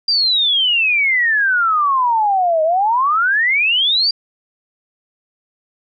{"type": "exponential two-way sweep", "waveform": "sine", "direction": "down then up", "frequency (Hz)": [4802, 618, 4802], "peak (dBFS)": -12, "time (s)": [0.08, 4.11], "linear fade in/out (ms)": 5, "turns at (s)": 2.63, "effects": []}